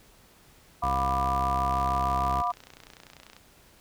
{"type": "chord", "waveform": "sine", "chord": "B diminished", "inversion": "second", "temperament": "just", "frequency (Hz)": [711.2, 987.8, 1185.3], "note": ["F5", "B5", "D6"], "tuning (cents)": [31, 0, 16], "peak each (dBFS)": -29, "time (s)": [0.82, 2.52], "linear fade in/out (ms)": 10}
{"type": "tone", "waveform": "sawtooth", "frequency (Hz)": 66.5, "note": "C2", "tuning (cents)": 29, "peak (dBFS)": -26, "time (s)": [0.83, 2.42], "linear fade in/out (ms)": 10}
{"type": "click train", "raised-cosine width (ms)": 0.2, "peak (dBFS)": -29, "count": 51, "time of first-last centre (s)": [1.71, 3.366], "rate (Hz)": 30.2}
{"effects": ["pink hiss -57 dBFS RMS until 3.8 s"]}